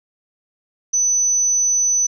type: tone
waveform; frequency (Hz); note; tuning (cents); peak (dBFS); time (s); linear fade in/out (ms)
sine; 6000; F#8; +23; -14; 0.93-2.07; 10
effects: none